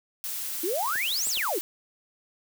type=noise; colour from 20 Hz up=blue; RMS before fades=-33 dBFS; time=0.24-1.61 s; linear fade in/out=0 ms
type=exponential two-way sweep; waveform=sine; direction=up then down; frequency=311.1 to 8330 to 311.1 Hz; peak=-26 dBFS; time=0.63-1.59 s; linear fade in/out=10 ms; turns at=1.28 s
type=clicks; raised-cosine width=1 ms; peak=-30 dBFS; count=3; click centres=0.957 / 1.271 / 1.373 s
effects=none